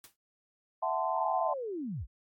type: noise with exponential decay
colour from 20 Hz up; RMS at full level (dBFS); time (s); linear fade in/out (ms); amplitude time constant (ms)
white; -47; 0.04-0.16; 1; 26
type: chord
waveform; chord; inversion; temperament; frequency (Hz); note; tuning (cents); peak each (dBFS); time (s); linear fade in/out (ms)
sine; F# half-diminished seventh; third; equal with one note detuned; 659.3 / 740 / 880 / 1033.9; E5 / F#5 / A5 / C6; 0 / 0 / 0 / -21; -34; 0.82-1.54; 10
type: linear sweep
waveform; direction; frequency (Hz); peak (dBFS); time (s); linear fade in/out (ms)
sine; down; 963 to 35.71; -34; 1.14-2.07; 50
effects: AAC 64 kbps